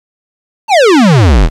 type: exponential sweep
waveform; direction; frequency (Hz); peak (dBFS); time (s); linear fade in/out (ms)
square; down; 929 to 34.65; -4; 0.68-1.5; 50
effects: low-pass 6000 Hz 12 dB/octave + 7-bit